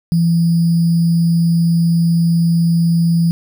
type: tone with sample-and-hold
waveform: sine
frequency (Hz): 167.9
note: E3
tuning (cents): +32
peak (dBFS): -10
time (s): 0.12-3.31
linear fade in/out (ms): 0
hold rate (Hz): 4900
effects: none